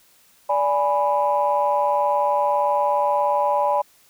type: chord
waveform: sine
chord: G# diminished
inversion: second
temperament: equal with one note detuned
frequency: 582.9 / 830.6 / 987.8 Hz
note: D5 / G#5 / B5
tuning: -13 / 0 / 0 cents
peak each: -21 dBFS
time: 0.49-3.82 s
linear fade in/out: 10 ms
effects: tanh soft clip ceiling -8 dBFS + white hiss -56 dBFS RMS until 4.09 s